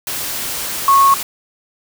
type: tone in noise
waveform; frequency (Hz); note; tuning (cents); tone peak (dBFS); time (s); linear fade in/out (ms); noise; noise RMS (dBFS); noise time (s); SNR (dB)
sine; 1099; C#6; -15; -7; 0.88-1.14; 2; white; -23; 0.07-1.23; +13
effects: none